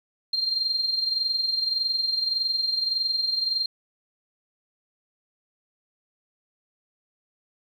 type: tone with amplitude modulation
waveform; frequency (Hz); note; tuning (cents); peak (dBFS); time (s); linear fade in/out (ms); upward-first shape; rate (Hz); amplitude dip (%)
sine; 4186; C8; 0; -20; 0.33-3.66; 5; sine; 21.7; 60
effects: 9-bit